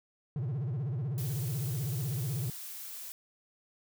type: tone with vibrato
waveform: triangle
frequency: 130.81 Hz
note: C3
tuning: in tune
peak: -29 dBFS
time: 0.36-2.5 s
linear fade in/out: 2 ms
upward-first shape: sine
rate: 16 Hz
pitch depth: 290 cents each way
type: noise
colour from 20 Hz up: blue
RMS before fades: -43 dBFS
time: 1.18-3.12 s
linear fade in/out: 0 ms
effects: none